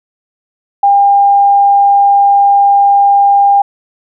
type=tone; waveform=sine; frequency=802 Hz; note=G5; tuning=39 cents sharp; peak=-4 dBFS; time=0.83-3.62 s; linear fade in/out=5 ms; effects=none